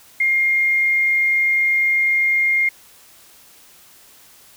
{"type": "tone", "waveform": "sine", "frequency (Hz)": 2124, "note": "C7", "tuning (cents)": 25, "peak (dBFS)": -14, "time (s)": [0.2, 2.69], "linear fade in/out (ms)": 5, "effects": ["white hiss -48 dBFS RMS until 4.56 s"]}